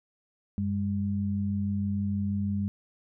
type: tone pair together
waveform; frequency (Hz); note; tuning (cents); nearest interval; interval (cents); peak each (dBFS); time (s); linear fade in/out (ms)
sine; 95.2 / 201.5; F#2 / G3; +50 / +48; octave + minor second; 1298; -30 / -28; 0.58-2.68; 0
effects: none